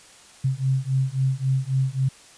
sine beating tone pair, 131 / 134.7 Hz, C3 / C#3, +2 / -49 cents, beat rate 3.7 Hz, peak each -23 / -23 dBFS, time 0.44-2.09 s, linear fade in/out 10 ms, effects white hiss -49 dBFS RMS until 2.37 s + resampled to 22050 Hz

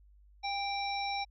harmonic tone with a mistuned harmonic, 782 Hz, G5, 4 cents flat, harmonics 1 / 3 / 5 / 7, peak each -34 / -39 / -41 / -42 dBFS, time 0.43-1.25 s, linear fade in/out 20 ms, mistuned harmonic 1, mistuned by +38 cents, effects added 50 Hz sine -57 dBFS peak until 1.3 s

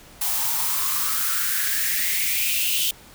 blue noise with high-pass filter sweep, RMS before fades -23 dBFS, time 0.21-2.91 s, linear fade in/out 5 ms, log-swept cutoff 770 to 3100 Hz, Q 6, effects pink hiss -47 dBFS RMS until 3.14 s

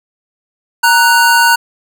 square tone pair together, 932.3 / 1480 Hz, A#5 / F#6, 0 / 0 cents, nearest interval minor sixth, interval 800 cents, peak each -10 dBFS, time 0.83-1.56 s, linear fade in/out 10 ms, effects none

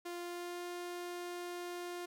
sawtooth tone with pitch glide, 348.8 to 352.2 Hz, F4 to F4, -2 to +15 cents, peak -37 dBFS, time 0.05-2.06 s, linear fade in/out 10 ms, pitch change +17 cents, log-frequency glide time 0.19-0.65 s, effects none

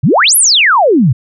sine exponential two-way sweep, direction up then down, 110.6 to 12000 to 110.6 Hz, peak -5 dBFS, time 0.03-1.13 s, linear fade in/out 10 ms, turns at 0.36 s, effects none

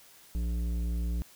sine tone with tanh clipping, 58.2 Hz, A#1, 2 cents flat, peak -30 dBFS, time 0.35-1.22 s, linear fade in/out 0 ms, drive 12 dB, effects white hiss -56 dBFS RMS until 1.35 s

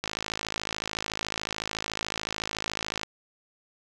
click train, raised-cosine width 0.2 ms, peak -12 dBFS, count 162, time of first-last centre 0.04-3.033 s, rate 53.8 Hz, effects none

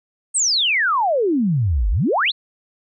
sine exponential two-way sweep, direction down then up, 8870 to 44.91 to 4381 Hz, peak -15 dBFS, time 0.34-2.32 s, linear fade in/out 20 ms, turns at 1.9 s, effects none

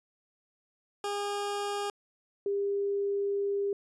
20% pulse / sine tone pair in turn, 407 / 400.9 Hz, G#4 / G4, -35 / +39 cents, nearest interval unison, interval 26 cents, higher first, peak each -26 / -27 dBFS, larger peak first, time 1.04-1.9 / 2.46-3.73 s, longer second, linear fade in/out 2 ms, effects resampled to 24000 Hz

